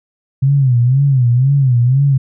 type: tone with vibrato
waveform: sine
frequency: 130 Hz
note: C3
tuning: 11 cents flat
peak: -8 dBFS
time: 0.42-2.18 s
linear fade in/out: 10 ms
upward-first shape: sine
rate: 2 Hz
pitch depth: 150 cents each way
effects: none